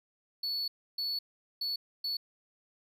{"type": "tone bursts at uneven times", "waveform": "triangle", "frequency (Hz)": 4428, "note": "C#8", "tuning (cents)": -3, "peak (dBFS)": -30, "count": 4, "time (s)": [[0.43, 0.68], [0.98, 1.19], [1.61, 1.76], [2.04, 2.17]], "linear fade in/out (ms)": 5, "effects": []}